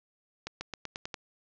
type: accelerating click train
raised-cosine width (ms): 0.2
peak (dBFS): -19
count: 7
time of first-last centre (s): 0.47-1.142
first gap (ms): 140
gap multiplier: 0.91
effects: resampled to 16000 Hz + 9-bit